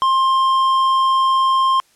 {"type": "tone with hard clipping", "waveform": "sine", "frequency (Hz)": 1058, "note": "C6", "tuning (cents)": 19, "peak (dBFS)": -14, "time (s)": [0.02, 1.8], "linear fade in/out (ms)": 0, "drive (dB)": 6, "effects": ["white hiss -56 dBFS RMS until 1.95 s", "low-pass 10000 Hz 12 dB/octave"]}